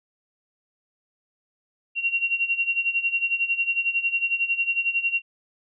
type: tone with tremolo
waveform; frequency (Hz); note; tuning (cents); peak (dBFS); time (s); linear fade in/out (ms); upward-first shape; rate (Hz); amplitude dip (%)
sine; 2750; F7; -27; -18; 1.95-5.22; 50; sine; 11; 80
effects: none